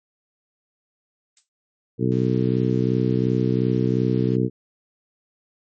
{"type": "noise with exponential decay", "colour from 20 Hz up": "violet", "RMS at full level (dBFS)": -40, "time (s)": [1.37, 1.49], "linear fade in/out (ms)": 1, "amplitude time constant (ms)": 26}
{"type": "harmonic tone", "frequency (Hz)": 62.8, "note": "B1", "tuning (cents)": 30, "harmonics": [2, 3, 4, 5, 6, 7], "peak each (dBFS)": [-22, -24, -25, -26, -27, -27], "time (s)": [1.98, 4.5], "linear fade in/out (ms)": 50}
{"type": "click train", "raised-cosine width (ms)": 0.2, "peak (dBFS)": -31, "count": 352, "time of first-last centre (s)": [2.12, 4.356], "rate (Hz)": 157}
{"effects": ["MP3 32 kbps"]}